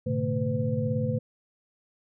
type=tone cluster; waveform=sine; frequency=107 / 123.4 / 145.6 / 224.3 / 505 Hz; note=A2 / B2 / D3 / A3 / B4; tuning=-48 / -1 / -15 / +34 / +39 cents; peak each=-31 dBFS; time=0.06-1.19 s; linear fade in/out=10 ms; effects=none